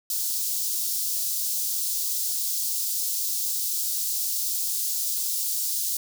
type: high-pass noise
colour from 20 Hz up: white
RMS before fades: -27 dBFS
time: 0.1-5.97 s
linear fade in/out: 2 ms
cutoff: 4500 Hz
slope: 24 dB/octave
effects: none